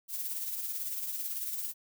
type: noise with tremolo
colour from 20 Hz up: violet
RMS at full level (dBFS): -34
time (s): 0.08-1.74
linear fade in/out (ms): 50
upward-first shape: triangle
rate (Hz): 18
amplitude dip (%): 50
effects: none